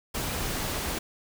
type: noise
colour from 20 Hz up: pink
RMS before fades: -31 dBFS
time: 0.14-0.99 s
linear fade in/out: 10 ms
effects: none